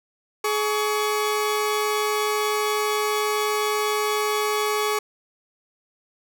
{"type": "tone pair together", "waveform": "sawtooth", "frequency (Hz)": [422.1, 1127], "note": ["G#4", "C#6"], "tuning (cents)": [28, 28], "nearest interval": "octave + perfect fourth", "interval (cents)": 1700, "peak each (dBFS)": [-19, -22], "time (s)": [0.44, 4.99], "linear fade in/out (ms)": 5, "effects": []}